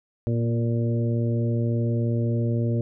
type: harmonic tone with a mistuned harmonic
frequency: 116.6 Hz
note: A#2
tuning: 1 cent sharp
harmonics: 1 / 2 / 3 / 4 / 5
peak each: -22 / -28 / -32 / -34 / -36 dBFS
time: 0.27-2.81 s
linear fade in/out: 0 ms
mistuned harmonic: 2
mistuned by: +16 cents
effects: none